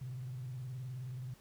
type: tone with vibrato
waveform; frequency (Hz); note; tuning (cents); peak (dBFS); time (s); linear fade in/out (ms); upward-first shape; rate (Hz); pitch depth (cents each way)
sine; 127.1; C3; -50; -39; 0.01-1.34; 5; square; 19; 82
effects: tanh soft clip ceiling -35 dBFS + pink hiss -64 dBFS RMS until 1.4 s